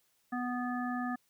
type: harmonic tone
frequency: 246.9 Hz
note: B3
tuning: in tune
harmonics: 1 / 3 / 5 / 7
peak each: -34 / -39 / -41 / -42 dBFS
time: 0.32-1.16 s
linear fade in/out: 10 ms
effects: white hiss -73 dBFS RMS until 1.29 s